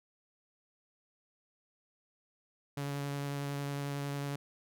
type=tone with vibrato; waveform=sawtooth; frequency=141.7 Hz; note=C#3; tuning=38 cents sharp; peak=-31 dBFS; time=2.77-4.36 s; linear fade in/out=5 ms; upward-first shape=triangle; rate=11 Hz; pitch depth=13 cents each way; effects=none